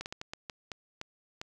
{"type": "slowing click train", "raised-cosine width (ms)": 0.2, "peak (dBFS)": -21, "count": 9, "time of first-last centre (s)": [0.01, 1.415], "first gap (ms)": 49, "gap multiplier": 1.35, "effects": []}